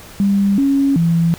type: tone with pitch steps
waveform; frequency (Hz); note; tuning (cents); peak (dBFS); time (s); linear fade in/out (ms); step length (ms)
sine; 199 / 276.3 / 167.3; G3 / C#4 / E3; +26 / -6 / +26; -11; 0.2-1.34; 0; 380
effects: pink hiss -38 dBFS RMS until 1.38 s